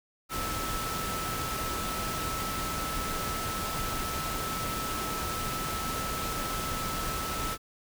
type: tone in noise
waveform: sine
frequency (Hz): 1311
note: E6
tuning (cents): -10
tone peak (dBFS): -35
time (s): 0.29-7.58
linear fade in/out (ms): 50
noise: pink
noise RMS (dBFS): -34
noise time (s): 0.29-7.58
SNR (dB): -4
effects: none